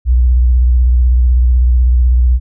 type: tone with vibrato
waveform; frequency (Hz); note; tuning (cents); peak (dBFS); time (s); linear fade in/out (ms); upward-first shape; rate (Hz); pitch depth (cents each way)
sine; 61.5; B1; -7; -6; 0.05-2.4; 50; sine; 16; 80
effects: none